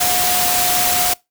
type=tone in noise; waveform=sine; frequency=720 Hz; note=F#5; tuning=47 cents flat; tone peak=-21 dBFS; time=0-1.14 s; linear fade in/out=10 ms; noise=white; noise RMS=-17 dBFS; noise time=0-1.14 s; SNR=-7 dB; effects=noise-tail reverb RT60 0.2 s tail -23 dB re dry